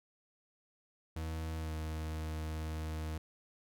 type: tone with pitch glide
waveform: 40% pulse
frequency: 80.1 to 78.54 Hz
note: E2 to D#2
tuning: -49 to +17 cents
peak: -36 dBFS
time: 1.16-3.18 s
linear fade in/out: 5 ms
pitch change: -34 cents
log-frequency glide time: 1.57-1.74 s
effects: none